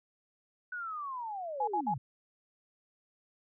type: linear sweep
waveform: sine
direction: down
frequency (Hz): 1496 to 112.6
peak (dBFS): -36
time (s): 0.72-1.98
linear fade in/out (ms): 5
type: tone bursts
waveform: sine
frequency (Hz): 837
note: G#5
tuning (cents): +13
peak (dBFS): -28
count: 3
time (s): 1.6-1.941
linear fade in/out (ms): 5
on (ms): 75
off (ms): 58
effects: none